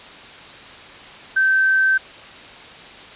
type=tone; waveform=sine; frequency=1549 Hz; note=G6; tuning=21 cents flat; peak=-13 dBFS; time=1.36-1.98 s; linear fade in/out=10 ms; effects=white hiss -39 dBFS RMS until 3.15 s + resampled to 8000 Hz